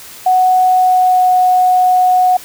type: tone with pitch glide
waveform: sine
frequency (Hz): 740 to 734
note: F#5 to F#5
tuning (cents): 0 to -14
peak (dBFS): -7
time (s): 0.26-2.37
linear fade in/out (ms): 5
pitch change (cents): -14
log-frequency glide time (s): 0.65-1.34
effects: white hiss -34 dBFS RMS until 2.44 s